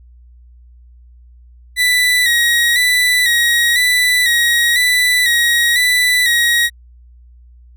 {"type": "tone with vibrato", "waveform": "30% pulse", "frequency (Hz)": 1938, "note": "B6", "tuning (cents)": -33, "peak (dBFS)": -8, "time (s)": [1.76, 6.7], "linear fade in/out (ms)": 50, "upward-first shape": "square", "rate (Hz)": 1, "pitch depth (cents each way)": 40, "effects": ["added 60 Hz sine -40 dBFS peak until 7.76 s"]}